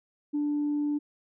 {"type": "tone", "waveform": "sine", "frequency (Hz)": 293.7, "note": "D4", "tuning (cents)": 0, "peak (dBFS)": -24, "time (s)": [0.33, 0.99], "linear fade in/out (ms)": 20, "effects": ["tanh soft clip ceiling -22 dBFS"]}